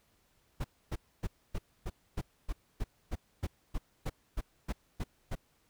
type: noise bursts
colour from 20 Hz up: brown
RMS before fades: -33 dBFS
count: 16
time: 0.6-5.354 s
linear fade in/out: 10 ms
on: 44 ms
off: 270 ms
effects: pink hiss -71 dBFS RMS until 5.69 s